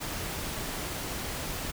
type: noise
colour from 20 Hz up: pink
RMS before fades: -35 dBFS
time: 0-1.72 s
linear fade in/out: 20 ms
effects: none